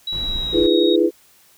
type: tone with pitch glide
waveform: sine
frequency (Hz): 3900 to 3767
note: B7 to A#7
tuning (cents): -23 to +17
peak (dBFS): -22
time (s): 0.07-0.96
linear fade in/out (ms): 5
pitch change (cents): -60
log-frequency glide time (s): 0.19-0.74
type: noise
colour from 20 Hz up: brown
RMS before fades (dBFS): -29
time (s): 0.12-0.67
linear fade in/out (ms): 10
type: chord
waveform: sine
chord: F half-diminished seventh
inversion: third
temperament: equal with one note detuned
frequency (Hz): 311.1 / 341.3 / 415.3 / 493.9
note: Eb4 / F4 / Ab4 / Cb5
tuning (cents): 0 / -40 / 0 / 0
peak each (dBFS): -20 / -16 / -19 / -20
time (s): 0.52-1.11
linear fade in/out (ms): 50
effects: white hiss -53 dBFS RMS until 1.57 s